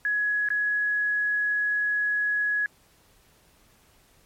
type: tone with dropouts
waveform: sine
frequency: 1679 Hz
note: G#6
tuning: 18 cents sharp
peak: -22 dBFS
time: 0.05-2.66 s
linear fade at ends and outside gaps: 1 ms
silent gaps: 0.488-0.503 s
effects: pink hiss -60 dBFS RMS until 4.25 s + MP3 64 kbps